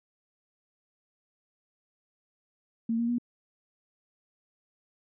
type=tone with pitch steps; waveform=sine; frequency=228.3 / 234.4 / 240.8 Hz; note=A#3 / A#3 / B3; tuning=-36 / +10 / -44 cents; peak=-25 dBFS; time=2.89-3.184 s; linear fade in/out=5 ms; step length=98 ms; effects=none